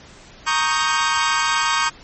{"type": "chord", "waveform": "sawtooth", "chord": "Eb dominant seventh", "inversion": "second", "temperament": "equal", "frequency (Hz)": [932.3, 1108.7, 1244.5, 1568], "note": ["Bb5", "Db6", "Eb6", "G6"], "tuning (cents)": [0, 0, 0, 0], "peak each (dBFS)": -19, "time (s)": [0.46, 1.9], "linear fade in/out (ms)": 20, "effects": ["pink hiss -44 dBFS RMS until 2.03 s", "MP3 32 kbps"]}